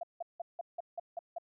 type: tone bursts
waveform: sine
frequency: 685 Hz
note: F5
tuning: 34 cents flat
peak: -35 dBFS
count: 8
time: 0.01-1.384 s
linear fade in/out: 5 ms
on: 23 ms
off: 170 ms
effects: none